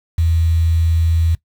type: tone with quantisation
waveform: sine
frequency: 82.41 Hz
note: E2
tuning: in tune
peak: -12 dBFS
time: 0.18-1.35 s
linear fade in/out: 5 ms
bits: 6
effects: noise-tail reverb RT60 0.1 s tail -19 dB re dry